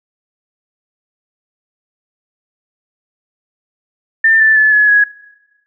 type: tone with pitch steps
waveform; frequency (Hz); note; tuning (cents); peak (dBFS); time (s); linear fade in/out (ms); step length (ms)
sine; 1793 / 1761.2 / 1729.9 / 1699.2 / 1669.1; A6 / A6 / A6 / G#6 / G#6; +32 / +1 / -30 / +39 / +8; -6; 4.24-5.04; 5; 160
effects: noise-tail reverb RT60 1.0 s tail -21 dB re dry